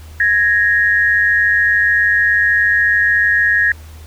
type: tone pair together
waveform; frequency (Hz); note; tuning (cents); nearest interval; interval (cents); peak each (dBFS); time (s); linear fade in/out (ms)
sine; 1661.2 / 1864.6; G#6 / A#6; 0 / 0; major second; 200; -13; 0.2-3.72; 2
effects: added 78 Hz sine -33 dBFS peak until 4.06 s + pink hiss -44 dBFS RMS until 4.06 s